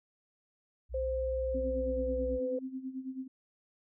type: tone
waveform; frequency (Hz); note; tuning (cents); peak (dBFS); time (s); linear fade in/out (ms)
sine; 61.74; B1; 0; -36; 0.89-2.4; 50
type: tone with pitch glide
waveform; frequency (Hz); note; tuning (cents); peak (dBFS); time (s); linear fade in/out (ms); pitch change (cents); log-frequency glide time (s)
sine; 523 to 507.2; C5 to B4; -1 to +46; -31; 0.94-2.59; 5; -53; 1.51-2.29
type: tone with tremolo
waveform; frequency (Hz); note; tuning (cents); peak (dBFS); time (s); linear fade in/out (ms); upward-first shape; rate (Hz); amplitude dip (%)
sine; 261.6; C4; 0; -34; 1.54-3.28; 10; sine; 9.2; 75
effects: none